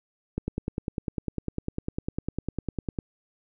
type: click train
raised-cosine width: 3 ms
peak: -15 dBFS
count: 27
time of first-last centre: 0.38-2.988 s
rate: 9.97 Hz
effects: none